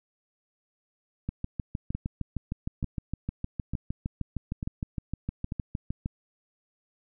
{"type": "two click trains", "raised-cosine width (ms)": 5, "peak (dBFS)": [-19, -18], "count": [5, 32], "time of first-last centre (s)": [[1.95, 5.521], [1.29, 6.059]], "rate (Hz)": [1.12, 6.5], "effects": []}